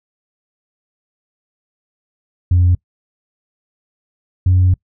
sine tone pair in turn, 88.9 / 91.5 Hz, F2 / F#2, +31 / -19 cents, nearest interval unison, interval 50 cents, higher second, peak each -7 dBFS, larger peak neither, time 2.51-2.75 / 4.46-4.74 s, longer second, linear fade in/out 5 ms, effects noise-tail reverb RT60 0.1 s tail -25 dB re dry + tanh soft clip ceiling -6 dBFS

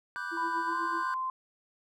triangle chord, G major seventh, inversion first, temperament equal, 987.8 / 1174.7 / 1480 / 1568 Hz, B5 / D6 / F#6 / G6, 0 / 0 / 0 / 0 cents, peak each -41 / -40 / -37 / -36 dBFS, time 0.16-1.14 s, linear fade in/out 0 ms
sine tone with tremolo, 334.8 Hz, E4, 27 cents sharp, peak -36 dBFS, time 0.31-1.04 s, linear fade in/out 20 ms, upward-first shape sine, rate 8.1 Hz, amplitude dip 75%
sine tone with pitch glide, 995 to 1039.1 Hz, B5 to C6, +13 to -12 cents, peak -30 dBFS, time 0.37-1.3 s, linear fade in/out 2 ms, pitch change +75 cents, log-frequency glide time 0.66-0.78 s
effects none

